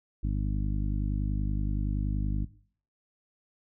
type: harmonic tone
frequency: 50.6 Hz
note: G#1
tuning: 44 cents flat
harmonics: 1 / 2 / 3 / 4 / 5 / 6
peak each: -27 / -33 / -37 / -39 / -41 / -43 dBFS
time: 0.23-2.45 s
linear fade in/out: 10 ms
effects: noise-tail reverb RT60 0.5 s tail -18 dB re dry